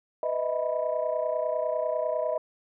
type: tone cluster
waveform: sine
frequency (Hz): 498.5 / 617 / 647 / 985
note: B4 / D#5 / E5 / B5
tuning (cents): +16 / -15 / -32 / -5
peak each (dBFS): -32 / -28 / -30 / -36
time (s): 0.23-2.38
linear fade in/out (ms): 2
effects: tanh soft clip ceiling -15 dBFS